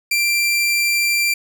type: tone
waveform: sawtooth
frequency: 2361 Hz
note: D7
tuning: 9 cents sharp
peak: -12 dBFS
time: 0.11-1.34 s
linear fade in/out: 5 ms
effects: none